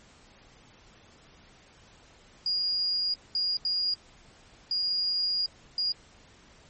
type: tone bursts at uneven times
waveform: sine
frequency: 4856 Hz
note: D#8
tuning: 43 cents flat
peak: -25 dBFS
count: 5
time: 2.46-3.14 / 3.35-3.57 / 3.65-3.94 / 4.71-5.46 / 5.78-5.92 s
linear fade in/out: 2 ms
effects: pink hiss -56 dBFS RMS until 6.69 s + MP3 32 kbps